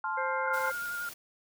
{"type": "chord", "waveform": "sine", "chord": "F major", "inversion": "first", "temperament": "just", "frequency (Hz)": [873.1, 1047.7, 1396.9], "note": ["A5", "C6", "F6"], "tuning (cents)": [-14, 2, 0], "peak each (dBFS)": [-34, -35, -34], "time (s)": [0.04, 0.7], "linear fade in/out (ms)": 2}
{"type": "harmonic tone", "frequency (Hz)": 525, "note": "C5", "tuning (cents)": 6, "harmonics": [1, 3, 4], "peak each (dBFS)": [-34, -39, -40], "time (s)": [0.17, 0.72], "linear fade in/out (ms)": 10}
{"type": "tone with vibrato", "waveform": "sine", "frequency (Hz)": 1416, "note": "F6", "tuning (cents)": 23, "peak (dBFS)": -33, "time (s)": [0.46, 1.09], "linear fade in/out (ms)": 2, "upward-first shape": "sine", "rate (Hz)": 11, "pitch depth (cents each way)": 24}
{"type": "noise", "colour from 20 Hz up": "white", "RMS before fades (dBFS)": -45, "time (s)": [0.53, 1.14], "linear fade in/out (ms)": 10}
{"effects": []}